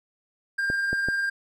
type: tone with tremolo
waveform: triangle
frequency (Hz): 1598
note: G6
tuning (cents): +33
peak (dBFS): -20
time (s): 0.58-1.3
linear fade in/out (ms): 10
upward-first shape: triangle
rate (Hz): 20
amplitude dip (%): 35
type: clicks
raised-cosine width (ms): 2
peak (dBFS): -17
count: 3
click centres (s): 0.701 / 0.93 / 1.086
effects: none